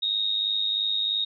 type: tone with amplitude modulation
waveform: sine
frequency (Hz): 3736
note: A#7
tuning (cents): +3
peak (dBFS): -20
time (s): 0.02-1.25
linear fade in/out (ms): 10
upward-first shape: sine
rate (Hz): 103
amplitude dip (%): 65
effects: none